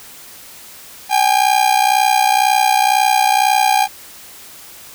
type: ring-modulated tone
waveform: 45% pulse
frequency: 804 Hz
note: G5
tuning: 44 cents sharp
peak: -8 dBFS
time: 1.09-3.88 s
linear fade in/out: 50 ms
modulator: 31 Hz
effects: white hiss -38 dBFS RMS until 4.94 s